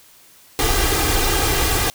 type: noise with comb filter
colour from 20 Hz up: pink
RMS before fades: -18 dBFS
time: 0.59-1.9 s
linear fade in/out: 0 ms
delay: 2.5 ms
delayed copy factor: +0.8
effects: white hiss -49 dBFS RMS until 1.94 s